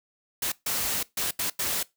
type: noise bursts at uneven times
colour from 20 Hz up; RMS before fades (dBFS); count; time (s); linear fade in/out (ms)
white; -28; 5; 0.42-0.52 / 0.66-1.03 / 1.17-1.31 / 1.39-1.5 / 1.59-1.83; 5
effects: noise-tail reverb RT60 0.2 s tail -21 dB re dry